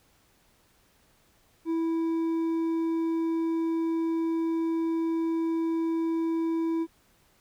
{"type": "tone with hard clipping", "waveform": "triangle", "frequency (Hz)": 328.4, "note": "E4", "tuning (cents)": -6, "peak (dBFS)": -26, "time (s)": [1.65, 6.87], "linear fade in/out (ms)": 50, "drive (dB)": 7, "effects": ["pink hiss -64 dBFS RMS until 7.4 s"]}